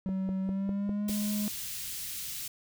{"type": "tone with pitch glide", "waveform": "triangle", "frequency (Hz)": [190, 208.4], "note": ["F#3", "G#3"], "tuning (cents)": [46, 6], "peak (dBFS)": -27, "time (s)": [0.06, 1.48], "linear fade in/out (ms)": 0, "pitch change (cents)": 160, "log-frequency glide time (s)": [0.42, 1.07]}
{"type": "click train", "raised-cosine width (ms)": 2, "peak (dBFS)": -25, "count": 6, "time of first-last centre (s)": [0.09, 1.094], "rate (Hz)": 4.98}
{"type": "band-stop noise", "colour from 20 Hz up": "white", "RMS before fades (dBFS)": -38, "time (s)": [1.08, 2.48], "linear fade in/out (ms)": 5, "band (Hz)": [160, 2600], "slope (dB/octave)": 12}
{"effects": []}